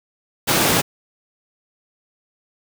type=high-pass noise; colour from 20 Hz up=pink; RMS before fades=-17 dBFS; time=0.47-0.82 s; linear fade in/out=20 ms; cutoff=130 Hz; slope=12 dB/octave; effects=none